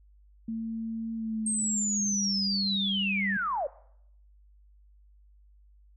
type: tone with pitch glide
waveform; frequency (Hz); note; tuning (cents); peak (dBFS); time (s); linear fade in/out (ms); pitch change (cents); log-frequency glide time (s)
sine; 225.3 to 197.27; A3 to G3; +41 to +11; -30; 0.48-3.37; 5; -230; 1.14-2.35
type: linear sweep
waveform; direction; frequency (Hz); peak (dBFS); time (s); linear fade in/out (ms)
sine; down; 8500 to 520; -27; 1.46-3.67; 5
effects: noise-tail reverb RT60 0.7 s tail -19 dB re dry + added 50 Hz sine -55 dBFS peak until 5.96 s